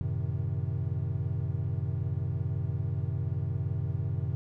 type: chord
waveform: triangle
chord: F# diminished seventh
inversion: none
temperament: equal with one note detuned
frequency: 92.5 / 110 / 130.81 / 156.19 Hz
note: F#2 / A2 / C3 / Eb3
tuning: 0 / 0 / 0 / +7 cents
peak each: -31 / -33 / -31 / -35 dBFS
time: 0.01-4.35 s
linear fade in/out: 0 ms
effects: none